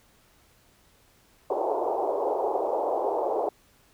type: band-pass noise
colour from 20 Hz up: pink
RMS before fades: -27 dBFS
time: 1.5-3.49 s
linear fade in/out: 2 ms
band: 370 to 910 Hz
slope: 48 dB/octave
effects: pink hiss -61 dBFS RMS until 3.93 s